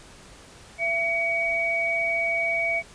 sine tone pair together, 671.6 / 2259 Hz, E5 / C#7, +32 / +32 cents, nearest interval octave + major sixth, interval 2100 cents, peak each -28 / -23 dBFS, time 0.78-2.83 s, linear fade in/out 50 ms, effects pink hiss -48 dBFS RMS until 2.94 s + resampled to 22050 Hz

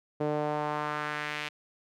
sawtooth tone with band-pass filter sweep, 149.7 Hz, D3, 33 cents sharp, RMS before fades -32 dBFS, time 0.2-1.49 s, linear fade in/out 10 ms, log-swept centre 480 to 2600 Hz, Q 1.7, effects none

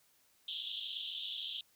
pink band-pass noise, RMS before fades -42 dBFS, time 0.48-1.61 s, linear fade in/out 2 ms, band 3000 to 3700 Hz, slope 96 dB/octave, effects white hiss -70 dBFS RMS until 1.75 s

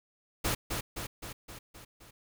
pink noise with echo, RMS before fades -30 dBFS, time 0.44-0.55 s, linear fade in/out 10 ms, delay 260 ms, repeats 6, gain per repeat -4 dB, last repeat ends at 2.11 s, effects none

